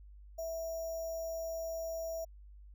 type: tone with sample-and-hold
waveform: sine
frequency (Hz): 655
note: E5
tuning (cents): -11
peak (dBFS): -36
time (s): 0.38-2.25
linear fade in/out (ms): 10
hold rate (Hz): 6300
effects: added 50 Hz sine -51 dBFS peak until 2.74 s